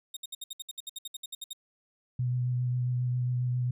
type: tone bursts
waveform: sawtooth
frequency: 3703 Hz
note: A#7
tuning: 12 cents flat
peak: -33 dBFS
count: 16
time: 0.14-1.532 s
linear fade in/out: 5 ms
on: 27 ms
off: 64 ms
type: tone with vibrato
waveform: sine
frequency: 124.3 Hz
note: B2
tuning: 12 cents sharp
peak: -26 dBFS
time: 2.19-3.71 s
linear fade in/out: 5 ms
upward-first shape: sine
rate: 7.4 Hz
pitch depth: 15 cents each way
effects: none